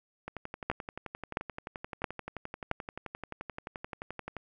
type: two click trains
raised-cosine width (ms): 0.5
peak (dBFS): -23 / -13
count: 48 / 4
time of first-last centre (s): 0.28-4.367 / 0.7-2.713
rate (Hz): 11.5 / 1.49
effects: none